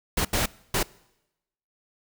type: noise bursts at uneven times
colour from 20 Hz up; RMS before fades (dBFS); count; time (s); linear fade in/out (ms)
pink; -24; 3; 0.17-0.25 / 0.33-0.46 / 0.74-0.83; 5
effects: noise-tail reverb RT60 0.9 s tail -23 dB re dry